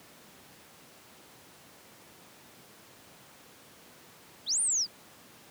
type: linear two-way sweep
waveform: sine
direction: up then down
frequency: 2954 to 9397 to 4491 Hz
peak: -25 dBFS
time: 4.46-4.87 s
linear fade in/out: 50 ms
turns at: 4.61 s
effects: pink hiss -54 dBFS RMS until 5.5 s + high-pass 150 Hz 12 dB/octave